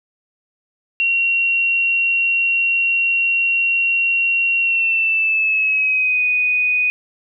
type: tone with pitch glide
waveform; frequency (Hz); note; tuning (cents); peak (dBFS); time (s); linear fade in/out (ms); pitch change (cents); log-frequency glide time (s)
sine; 2743 to 2486; F7 to D#7; -32 to -2; -14; 1-6.9; 0; -170; 4.6-6.24
effects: none